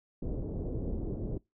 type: low-pass noise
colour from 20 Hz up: pink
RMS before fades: -35 dBFS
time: 0.22-1.38 s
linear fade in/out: 5 ms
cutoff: 470 Hz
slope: 24 dB/octave
effects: noise-tail reverb RT60 0.2 s tail -23 dB re dry